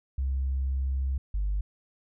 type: tone pair in turn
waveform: sine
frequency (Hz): 66.8 / 50.04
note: C2 / G1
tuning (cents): +36 / +36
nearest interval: perfect fourth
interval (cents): 500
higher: first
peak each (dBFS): -24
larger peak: neither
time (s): 0.18-1.18 / 1.34-1.61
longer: first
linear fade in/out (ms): 5
effects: tanh soft clip ceiling -22 dBFS